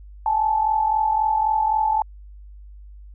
sine tone pair together, 830.6 / 874.4 Hz, G#5 / A5, 0 / -11 cents, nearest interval minor second, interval 89 cents, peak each -24 / -18 dBFS, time 0.26-2.02 s, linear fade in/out 2 ms, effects added 50 Hz sine -39 dBFS peak until 3.14 s

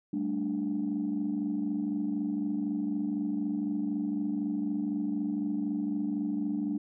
sine chord, G suspended second, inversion none, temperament equal, 196 / 220 / 293.7 Hz, G3 / A3 / D4, 0 / 0 / 0 cents, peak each -34 / -33 / -30 dBFS, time 0.13-6.78 s, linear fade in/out 5 ms, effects tanh soft clip ceiling -22 dBFS

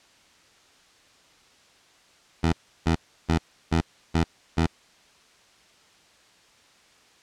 15% pulse tone bursts, 82.4 Hz, E2, in tune, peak -13 dBFS, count 6, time 2.43-4.668 s, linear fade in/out 10 ms, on 98 ms, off 330 ms, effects white hiss -57 dBFS RMS until 7.22 s + low-pass 6000 Hz 12 dB/octave

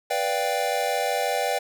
square chord, G dominant seventh, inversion first, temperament equal, 493.9 / 587.3 / 698.5 / 784 Hz, B4 / D5 / F5 / G5, 0 / 0 / 0 / 0 cents, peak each -30 / -29 / -30 / -28 dBFS, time 0.1-1.59 s, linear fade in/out 10 ms, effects none

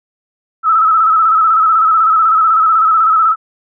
sine tone with vibrato, 1299 Hz, E6, 26 cents flat, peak -7 dBFS, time 0.63-3.36 s, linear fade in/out 50 ms, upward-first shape square, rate 16 Hz, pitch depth 42 cents each way, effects none

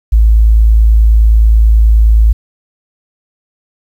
sine tone, 54.7 Hz, A1, 9 cents flat, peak -3 dBFS, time 0.12-2.33 s, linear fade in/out 10 ms, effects 7-bit

